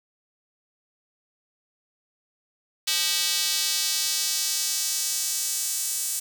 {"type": "tone with high-pass filter sweep", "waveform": "square", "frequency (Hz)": 174.61, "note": "F3", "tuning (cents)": 0, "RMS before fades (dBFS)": -26, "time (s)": [2.87, 6.2], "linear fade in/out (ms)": 10, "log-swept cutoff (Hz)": [3700, 7900], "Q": 1.4, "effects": []}